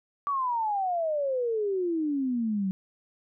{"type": "exponential sweep", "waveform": "sine", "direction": "down", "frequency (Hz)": [1161, 185.6], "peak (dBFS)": -25, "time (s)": [0.27, 2.71], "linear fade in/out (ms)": 0, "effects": []}